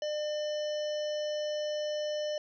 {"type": "harmonic tone", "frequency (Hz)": 600, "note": "D5", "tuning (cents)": 37, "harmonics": [1, 3, 5, 7, 9, 10], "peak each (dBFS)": [-31, -48, -43, -53, -47, -52], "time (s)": [0.02, 2.38], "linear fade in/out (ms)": 2, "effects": []}